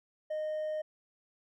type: tone with hard clipping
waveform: sine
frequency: 617 Hz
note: D#5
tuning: 15 cents flat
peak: -33 dBFS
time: 0.3-0.82 s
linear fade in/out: 10 ms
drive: 2 dB
effects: none